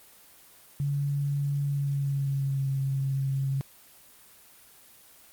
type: tone with pitch glide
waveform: sine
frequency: 142.1 to 135.84 Hz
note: C#3 to C#3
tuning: +43 to -35 cents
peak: -25 dBFS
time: 0.8-3.61 s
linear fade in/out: 0 ms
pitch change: -78 cents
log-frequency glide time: 1.65-2.68 s
effects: white hiss -54 dBFS RMS until 5.32 s + Opus 24 kbps